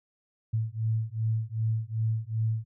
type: beating tone pair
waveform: sine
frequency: 110 / 112.6 Hz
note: A2 / A2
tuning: 0 / +40 cents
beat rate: 2.6 Hz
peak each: -29 dBFS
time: 0.53-2.65 s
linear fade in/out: 10 ms
effects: none